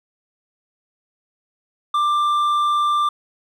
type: tone with hard clipping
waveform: sine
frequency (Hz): 1184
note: D6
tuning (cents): +14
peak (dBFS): -17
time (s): 1.94-3.09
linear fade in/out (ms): 5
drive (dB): 5
effects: none